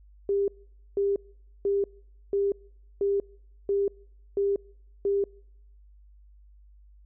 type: tone bursts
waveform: sine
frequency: 399.2 Hz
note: G4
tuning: 32 cents sharp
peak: -22 dBFS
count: 8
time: 0.29-5.24 s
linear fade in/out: 2 ms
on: 190 ms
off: 490 ms
effects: noise-tail reverb RT60 0.8 s tail -26 dB re dry + added 50 Hz sine -51 dBFS peak until 7.05 s